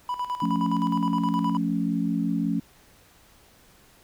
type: tone with tremolo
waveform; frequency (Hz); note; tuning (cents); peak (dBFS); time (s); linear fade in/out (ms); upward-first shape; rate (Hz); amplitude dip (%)
triangle; 987.8; B5; 0; -23; 0.09-1.57; 2; square; 9.6; 70
type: chord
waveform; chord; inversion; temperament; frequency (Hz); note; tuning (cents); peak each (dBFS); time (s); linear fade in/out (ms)
sine; F augmented; none; equal with one note detuned; 174.61 / 220 / 278.6; F3 / A3 / C#4; 0 / 0 / +9; -27; 0.42-2.6; 5
effects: pink hiss -56 dBFS RMS until 4.03 s